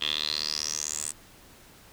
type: tone with band-pass filter sweep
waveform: 10% pulse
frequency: 75.8 Hz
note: D#2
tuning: 45 cents flat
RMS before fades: -31 dBFS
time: 0.01-1.12 s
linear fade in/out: 5 ms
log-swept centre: 3200 to 8300 Hz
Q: 7.5
effects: pink hiss -53 dBFS RMS until 1.92 s